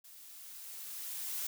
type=noise with level ramp; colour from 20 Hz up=blue; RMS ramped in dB=-55 to -37 dBFS; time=0.04-1.47 s; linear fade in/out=5 ms; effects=none